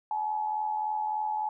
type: tone with amplitude modulation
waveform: sine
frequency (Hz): 855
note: A5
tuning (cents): -50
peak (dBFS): -25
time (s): 0.11-1.49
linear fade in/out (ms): 2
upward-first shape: sine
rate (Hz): 83.4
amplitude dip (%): 55
effects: none